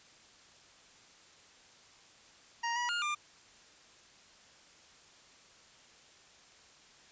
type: tone with pitch steps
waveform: 25% pulse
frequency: 937 / 967 / 1417 / 1195 Hz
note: A#5 / B5 / F6 / D6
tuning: +9 / -37 / +25 / +30 cents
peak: -28 dBFS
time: 2.63-3.15 s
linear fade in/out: 10 ms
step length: 130 ms
effects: white hiss -59 dBFS RMS until 7.11 s + resampled to 16000 Hz